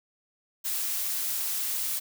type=noise; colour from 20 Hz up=blue; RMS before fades=-30 dBFS; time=0.64-2 s; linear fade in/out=20 ms; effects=none